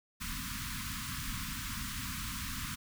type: band-stop noise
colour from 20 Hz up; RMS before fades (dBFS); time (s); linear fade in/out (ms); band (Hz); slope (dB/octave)
pink; -39; 0.2-2.76; 20; 280 to 1000; 96
effects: none